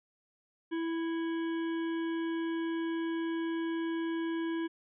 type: harmonic tone with a mistuned harmonic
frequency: 330 Hz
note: E4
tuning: 2 cents sharp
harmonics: 1 / 3 / 5 / 7 / 9 / 10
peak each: -31 / -45 / -45 / -53 / -54 / -54 dBFS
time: 0.71-4.68 s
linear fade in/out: 20 ms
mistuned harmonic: 7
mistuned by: -47 cents
effects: none